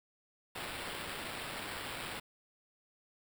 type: noise with sample-and-hold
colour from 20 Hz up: blue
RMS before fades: -42 dBFS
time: 0.55-2.2 s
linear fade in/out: 10 ms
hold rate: 6300 Hz
effects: none